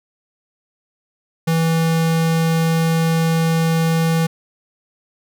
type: tone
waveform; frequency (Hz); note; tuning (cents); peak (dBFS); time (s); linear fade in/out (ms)
square; 163.6; E3; -13; -15; 1.47-4.27; 10
effects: none